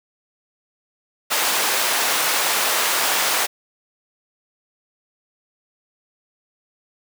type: high-pass noise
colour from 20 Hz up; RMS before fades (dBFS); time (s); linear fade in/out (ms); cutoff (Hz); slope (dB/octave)
pink; -20; 1.3-3.47; 20; 710; 12
effects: none